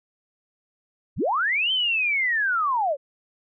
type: linear two-way sweep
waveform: sine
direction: up then down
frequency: 32.61 to 3136 to 520 Hz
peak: -20 dBFS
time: 1.16-2.97 s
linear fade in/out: 50 ms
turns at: 1.72 s
effects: none